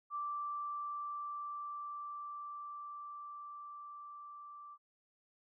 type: tone with level ramp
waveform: sine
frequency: 1171 Hz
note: D6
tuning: 5 cents flat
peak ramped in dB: -36 to -49 dBFS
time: 0.1-4.78 s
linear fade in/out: 50 ms
effects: none